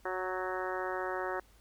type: harmonic tone with a mistuned harmonic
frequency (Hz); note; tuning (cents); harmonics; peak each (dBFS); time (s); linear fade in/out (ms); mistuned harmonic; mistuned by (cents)
185; F#3; 0; 2 / 3 / 4 / 5 / 6 / 7 / 8 / 9 / 10; -38 / -40 / -41 / -42 / -43 / -43 / -44 / -45 / -45; 0.05-1.4; 5; 8; +19
effects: added 50 Hz sine -60 dBFS peak until 1.6 s + pink hiss -65 dBFS RMS until 1.6 s